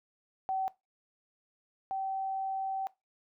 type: tone pair in turn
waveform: sine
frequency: 764 / 771.1 Hz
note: G5 / G5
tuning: -45 / -29 cents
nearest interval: unison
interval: 16 cents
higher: second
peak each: -29 / -31 dBFS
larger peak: first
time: 0.49-0.68 / 1.91-2.87 s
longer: second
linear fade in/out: 0 ms
effects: noise-tail reverb RT60 0.2 s tail -19 dB re dry